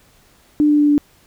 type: tone with pitch steps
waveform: sine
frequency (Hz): 298 / 295.9 / 293.9 / 291.9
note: D4 / D4 / D4 / D4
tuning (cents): +25 / +13 / +1 / -10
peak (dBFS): -10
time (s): 0.6-0.98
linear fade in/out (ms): 0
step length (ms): 95
effects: pink hiss -53 dBFS RMS until 1.26 s